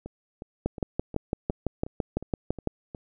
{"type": "two click trains", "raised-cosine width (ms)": 2, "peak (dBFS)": [-12, -24], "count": [13, 9], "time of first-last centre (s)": [[0.66, 2.673], [0.06, 2.948]], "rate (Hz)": [5.96, 2.77], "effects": []}